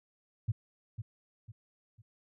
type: tone with echo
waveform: sine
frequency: 111 Hz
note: A2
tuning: 16 cents sharp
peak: -26 dBFS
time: 0.48-0.52 s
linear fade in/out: 10 ms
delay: 500 ms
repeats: 3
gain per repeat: -9 dB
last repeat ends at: 2.02 s
effects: none

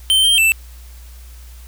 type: tone with pitch steps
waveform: square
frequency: 3106 / 3151 / 2657 Hz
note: G7 / G7 / E7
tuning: -17 / +8 / +13 cents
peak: -11 dBFS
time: 0.1-0.52 s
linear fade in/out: 0 ms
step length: 140 ms
effects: added 60 Hz sine -35 dBFS peak until 1.67 s + white hiss -47 dBFS RMS until 1.67 s

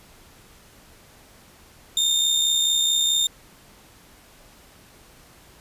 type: tone with amplitude modulation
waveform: 30% pulse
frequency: 3639 Hz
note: A#7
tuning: 42 cents flat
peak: -14 dBFS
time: 1.97-3.27 s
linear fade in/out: 2 ms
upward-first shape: sine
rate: 64.6 Hz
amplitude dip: 40%
effects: pink hiss -51 dBFS RMS until 5.6 s + resampled to 32000 Hz

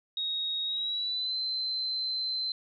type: tone with pitch glide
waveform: sine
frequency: 3765 to 4082 Hz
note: A#7 to C8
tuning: +16 to -44 cents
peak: -29 dBFS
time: 0.17-2.52 s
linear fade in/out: 2 ms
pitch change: +140 cents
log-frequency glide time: 0.64-1.37 s
effects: none

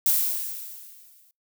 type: noise with exponential decay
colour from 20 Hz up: violet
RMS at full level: -19 dBFS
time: 0.06-1.31 s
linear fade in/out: 1 ms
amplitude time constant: 270 ms
effects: noise-tail reverb RT60 0.2 s tail -26 dB re dry

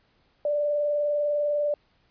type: tone with vibrato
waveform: sine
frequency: 587.3 Hz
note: D5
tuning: in tune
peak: -22 dBFS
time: 0.45-1.74 s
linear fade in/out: 2 ms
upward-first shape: sine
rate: 20 Hz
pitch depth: 26 cents each way
effects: pink hiss -66 dBFS RMS until 2.1 s + resampled to 11025 Hz

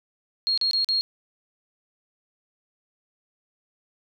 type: tone with dropouts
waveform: sine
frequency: 4269 Hz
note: C8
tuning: 34 cents sharp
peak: -20 dBFS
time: 0.47-1.01 s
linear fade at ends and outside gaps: 0 ms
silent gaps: 0.576-0.613 / 0.711-0.733 / 0.845-0.888 s
effects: none

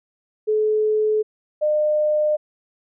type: tone pair in turn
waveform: sine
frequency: 429.4 / 605.3 Hz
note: A4 / D#5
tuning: -42 / -48 cents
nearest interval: tritone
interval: 594 cents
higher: second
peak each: -16 dBFS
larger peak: neither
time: 0.47-1.23 / 1.61-2.37 s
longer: neither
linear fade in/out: 20 ms
effects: none

